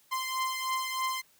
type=beating tone pair; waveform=sawtooth; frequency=1040 / 1043.2 Hz; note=C6 / C6; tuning=-11 / -5 cents; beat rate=3.2 Hz; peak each=-28 / -31 dBFS; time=0.11-1.22 s; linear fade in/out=20 ms; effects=white hiss -64 dBFS RMS until 1.39 s